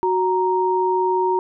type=tone pair together; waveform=sine; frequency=370 / 932.9 Hz; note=F#4 / A#5; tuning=0 / +1 cents; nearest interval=octave + major third; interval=1601 cents; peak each=-19 dBFS; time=0.03-1.39 s; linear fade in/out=0 ms; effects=none